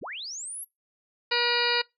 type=linear sweep; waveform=sine; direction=up; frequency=37.33 to 11670 Hz; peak=-34 dBFS; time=0.01-0.65 s; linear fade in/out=20 ms
type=harmonic tone; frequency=480 Hz; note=B4; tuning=49 cents flat; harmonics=1 / 2 / 3 / 4 / 5 / 6 / 8 / 9 / 10; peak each=-31 / -31 / -31 / -31 / -31 / -31 / -31 / -31 / -31 dBFS; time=1.31-1.82 s; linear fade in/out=10 ms
effects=noise-tail reverb RT60 0.2 s tail -24 dB re dry